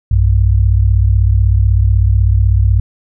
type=tone pair together; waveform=sine; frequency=61 / 97.1 Hz; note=B1 / G2; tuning=-21 / -16 cents; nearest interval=minor sixth; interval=805 cents; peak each=-10 dBFS; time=0.11-2.8 s; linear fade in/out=5 ms; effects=none